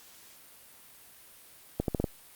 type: accelerating click train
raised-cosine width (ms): 2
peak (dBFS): -14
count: 5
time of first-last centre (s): 1.8-2.042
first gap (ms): 82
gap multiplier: 0.8
effects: white hiss -54 dBFS RMS until 2.35 s + Opus 48 kbps